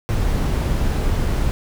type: noise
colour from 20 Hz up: brown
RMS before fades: -19 dBFS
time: 0.09-1.51 s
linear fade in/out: 0 ms
effects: none